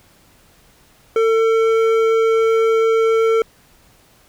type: tone with hard clipping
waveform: sine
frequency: 449.3 Hz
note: A4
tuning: 36 cents sharp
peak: -14 dBFS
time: 1.16-3.42 s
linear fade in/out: 2 ms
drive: 10 dB
effects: pink hiss -52 dBFS RMS until 4.28 s